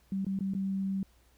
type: tone with dropouts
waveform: sine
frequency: 193.5 Hz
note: G3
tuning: 22 cents flat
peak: -29 dBFS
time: 0.12-1.03 s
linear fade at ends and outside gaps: 2 ms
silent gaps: 0.247-0.266 / 0.39-0.407 / 0.537-0.549 s
effects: added 60 Hz sine -62 dBFS peak until 1.37 s + pink hiss -67 dBFS RMS until 1.37 s